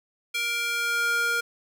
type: tone with high-pass filter sweep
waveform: square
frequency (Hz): 470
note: A#4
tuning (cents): +14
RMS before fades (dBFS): -26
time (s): 0.34-1.41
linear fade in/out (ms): 10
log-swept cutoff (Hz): 2400 to 1100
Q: 2.4
effects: none